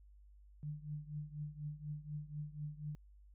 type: tone with tremolo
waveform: sine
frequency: 149.5 Hz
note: D3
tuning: 31 cents sharp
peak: -38 dBFS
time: 0.63-2.95 s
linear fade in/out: 0 ms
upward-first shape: triangle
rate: 4.1 Hz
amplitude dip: 90%
effects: added 50 Hz sine -58 dBFS peak until 3.34 s